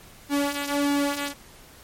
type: tone with flanger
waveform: sawtooth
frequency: 285.4 Hz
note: D4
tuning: 49 cents flat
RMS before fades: -25 dBFS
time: 0.29-1.34 s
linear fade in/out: 50 ms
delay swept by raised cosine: 1.9 to 3.7 ms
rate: 1.6 Hz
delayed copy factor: -0.65
effects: pink hiss -49 dBFS RMS until 1.83 s + MP3 64 kbps